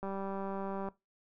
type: click train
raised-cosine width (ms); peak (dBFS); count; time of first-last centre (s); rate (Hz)
1; -26; 168; 0.03-0.886; 195
effects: noise-tail reverb RT60 0.2 s tail -19 dB re dry